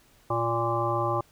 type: harmonic tone with a mistuned harmonic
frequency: 116.54 Hz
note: A#2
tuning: in tune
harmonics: 1 / 3 / 5 / 7 / 9 / 10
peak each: -31 / -31 / -31 / -31 / -31 / -31 dBFS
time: 0.3-1.21 s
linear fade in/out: 5 ms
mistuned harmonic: 9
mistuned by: -17 cents
effects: pink hiss -60 dBFS RMS until 1.31 s